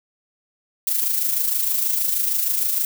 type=noise with amplitude modulation; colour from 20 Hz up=violet; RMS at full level=-19 dBFS; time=0.87-2.85 s; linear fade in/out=2 ms; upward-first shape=sine; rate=26.4 Hz; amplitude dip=50%; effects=none